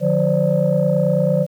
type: tone cluster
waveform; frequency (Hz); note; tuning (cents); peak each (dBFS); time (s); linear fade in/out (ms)
sine; 150.4 / 179.4 / 522 / 581; D3 / F3 / C5 / D5; +42 / +47 / -4 / -19; -19; 0-1.47; 50
effects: tanh soft clip ceiling -5 dBFS + 8-bit